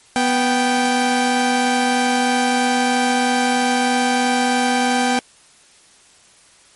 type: tone pair together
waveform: sawtooth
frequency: 246.3 / 782 Hz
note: B3 / G5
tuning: -5 / -4 cents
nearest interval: octave + minor sixth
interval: 2001 cents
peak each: -14 dBFS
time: 0.16-5.19 s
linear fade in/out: 0 ms
effects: white hiss -50 dBFS RMS until 6.75 s + MP3 48 kbps